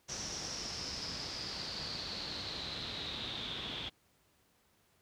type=noise with low-pass filter sweep; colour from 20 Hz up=pink; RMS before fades=-41 dBFS; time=0.08-3.9 s; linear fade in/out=20 ms; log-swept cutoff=5900 to 3400 Hz; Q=8.4; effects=pink hiss -71 dBFS RMS until 5.01 s + high-pass 60 Hz 12 dB/octave